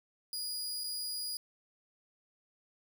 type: tone with dropouts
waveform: sawtooth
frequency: 4894 Hz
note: D#8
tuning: 29 cents flat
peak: -33 dBFS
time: 0.33-1.37 s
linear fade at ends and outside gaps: 1 ms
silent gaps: 0.837-0.841 s
effects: none